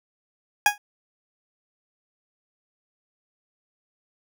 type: tone with exponential decay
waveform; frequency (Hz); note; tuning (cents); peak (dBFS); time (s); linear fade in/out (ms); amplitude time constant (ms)
20% pulse; 826; G#5; -10; -6; 0.66-0.78; 2; 24
effects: none